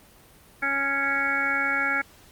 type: harmonic tone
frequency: 277.2 Hz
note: C#4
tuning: in tune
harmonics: 1 / 2 / 3 / 5 / 6 / 7 / 8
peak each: -36 / -38 / -34 / -27 / -27 / -35 / -27 dBFS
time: 0.62-2.02 s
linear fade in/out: 10 ms
effects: pink hiss -53 dBFS RMS until 2.31 s + Opus 32 kbps